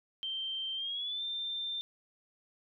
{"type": "tone with pitch glide", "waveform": "sine", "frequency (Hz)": [3136, 3582], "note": ["G7", "A7"], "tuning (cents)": [0, 30], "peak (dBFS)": -34, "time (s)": [0.23, 1.81], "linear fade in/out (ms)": 0, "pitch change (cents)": 230, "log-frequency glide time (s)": [0.75, 1.23], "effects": []}